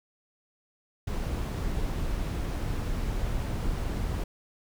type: noise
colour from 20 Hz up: brown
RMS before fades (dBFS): -30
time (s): 1.07-4.24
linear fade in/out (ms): 5
effects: none